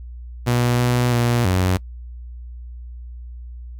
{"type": "tone with pitch steps", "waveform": "sawtooth", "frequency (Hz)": [121.4, 122.8, 119.7, 92.3], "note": ["B2", "B2", "A#2", "F#2"], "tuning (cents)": [-29, -9, 46, -4], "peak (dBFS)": -12, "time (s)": [0.46, 1.78], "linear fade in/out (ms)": 20, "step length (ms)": 330, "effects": ["noise-tail reverb RT60 0.1 s tail -24 dB re dry", "added 60 Hz sine -32 dBFS peak until 3.79 s"]}